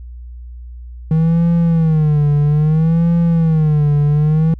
triangle tone with vibrato, 157.4 Hz, D#3, 20 cents sharp, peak -8 dBFS, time 1.11-4.54 s, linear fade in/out 2 ms, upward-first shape sine, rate 0.61 Hz, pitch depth 130 cents each way, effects added 60 Hz sine -29 dBFS peak until 4.59 s

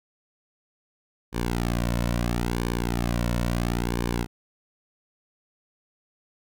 sawtooth tone with flanger, 59 Hz, A#1, 22 cents sharp, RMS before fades -26 dBFS, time 1.32-4.27 s, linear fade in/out 50 ms, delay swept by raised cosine 1.5 to 2.5 ms, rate 0.74 Hz, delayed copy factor -0.75, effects none

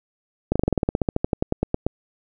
slowing click train, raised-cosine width 2 ms, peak -6 dBFS, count 20, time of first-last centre 0.52-1.866 s, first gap 36 ms, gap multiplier 1.07, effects none

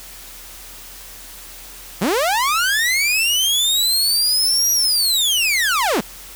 sawtooth linear two-way sweep, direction up then down, 156.5 to 5800 to 156.5 Hz, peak -12 dBFS, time 2.01-6.01 s, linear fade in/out 10 ms, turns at 4.72 s, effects added 42 Hz sine -44 dBFS peak until 6.35 s + white hiss -38 dBFS RMS until 6.35 s

